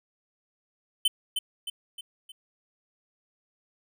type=tone with echo; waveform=square; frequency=3061 Hz; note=G7; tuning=42 cents flat; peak=-20 dBFS; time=1.05-1.08 s; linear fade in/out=5 ms; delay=310 ms; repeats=4; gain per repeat=-6 dB; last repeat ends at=2.32 s; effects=none